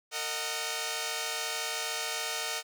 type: chord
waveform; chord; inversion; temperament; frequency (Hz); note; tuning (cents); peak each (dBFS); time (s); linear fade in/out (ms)
5% pulse; D# minor; second; equal with one note detuned; 455.8 / 622.3 / 740; A#4 / D#5 / F#5; -39 / 0 / 0; -25; 0.11-2.63; 50
effects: none